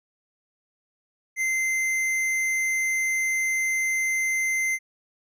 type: tone with hard clipping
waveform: triangle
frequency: 2076 Hz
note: C7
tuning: 14 cents flat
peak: -24 dBFS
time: 1.36-4.79 s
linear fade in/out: 50 ms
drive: 14 dB
effects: none